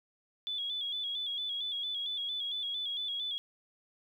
sine tone with vibrato, 3400 Hz, G#7, 40 cents sharp, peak -33 dBFS, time 0.47-3.38 s, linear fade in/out 0 ms, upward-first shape square, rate 4.4 Hz, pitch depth 47 cents each way, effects 11-bit

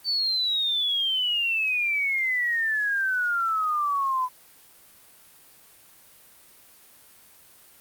sine exponential sweep, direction down, 4570 to 1000 Hz, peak -22 dBFS, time 0.04-4.29 s, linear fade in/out 50 ms, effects white hiss -53 dBFS RMS until 7.8 s + Opus 32 kbps

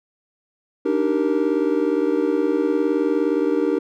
triangle chord, Eb major seventh, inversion third, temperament just, 291.7 / 311.1 / 388.9 / 466.7 Hz, D4 / Eb4 / G4 / Bb4, -12 / 0 / -14 / +2 cents, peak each -21 dBFS, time 0.85-3.79 s, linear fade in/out 10 ms, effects none

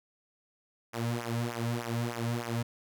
sawtooth tone with flanger, 117.8 Hz, A#2, 19 cents sharp, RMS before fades -33 dBFS, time 0.93-2.63 s, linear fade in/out 10 ms, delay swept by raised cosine 0.23 to 2.73 ms, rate 3.3 Hz, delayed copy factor -0.95, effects none

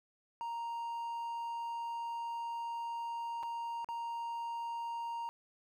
triangle tone with dropouts, 932.3 Hz, A#5, in tune, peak -35 dBFS, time 0.41-5.29 s, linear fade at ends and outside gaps 0 ms, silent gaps 3.429-3.433 / 3.845-3.888 s, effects none

